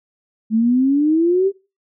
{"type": "exponential sweep", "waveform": "sine", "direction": "up", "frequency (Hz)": [215.4, 399], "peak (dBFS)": -12, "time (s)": [0.5, 1.52], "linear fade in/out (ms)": 50, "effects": ["noise-tail reverb RT60 0.3 s tail -22 dB re dry"]}